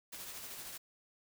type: noise with tremolo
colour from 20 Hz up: white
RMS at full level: -45 dBFS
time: 0.12-0.78 s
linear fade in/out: 10 ms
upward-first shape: sine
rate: 13 Hz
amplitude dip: 35%
effects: none